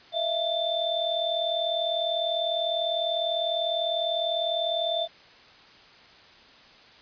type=tone cluster; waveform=sine; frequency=639 / 679 / 3553 Hz; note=D#5 / F5 / A7; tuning=+46 / -49 / +16 cents; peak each=-30 / -28 / -29 dBFS; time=0.12-5.08 s; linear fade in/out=50 ms; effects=white hiss -52 dBFS RMS until 7.01 s + resampled to 11025 Hz